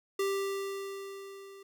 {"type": "tone with level ramp", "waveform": "square", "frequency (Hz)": 393, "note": "G4", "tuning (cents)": 4, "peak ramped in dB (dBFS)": [-28, -49], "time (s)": [0.19, 1.63], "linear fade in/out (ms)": 5, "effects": []}